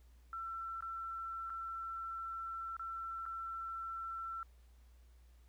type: tone with dropouts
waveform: sine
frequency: 1343 Hz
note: E6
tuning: 32 cents sharp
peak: -40 dBFS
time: 0.33-4.43 s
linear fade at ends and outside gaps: 1 ms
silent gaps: 0.807-0.824 / 1.497-1.502 / 2.767-2.795 / 3.255-3.262 s
effects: added 60 Hz sine -59 dBFS peak until 5.48 s + pink hiss -74 dBFS RMS until 5.48 s